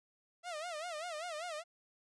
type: tone with vibrato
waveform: sawtooth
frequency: 657 Hz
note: E5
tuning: 6 cents flat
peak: -36 dBFS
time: 0.43-1.64 s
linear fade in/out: 50 ms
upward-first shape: sine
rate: 5.1 Hz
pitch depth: 160 cents each way
effects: resampled to 22050 Hz